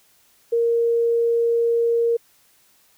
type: tone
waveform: sine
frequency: 466.2 Hz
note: A#4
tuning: in tune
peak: -16 dBFS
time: 0.52-2.17 s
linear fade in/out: 10 ms
effects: white hiss -58 dBFS RMS until 2.97 s